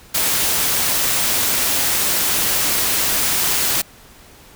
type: noise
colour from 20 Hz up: white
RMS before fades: -18 dBFS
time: 0.14-3.82 s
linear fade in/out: 10 ms
effects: pink hiss -45 dBFS RMS until 4.55 s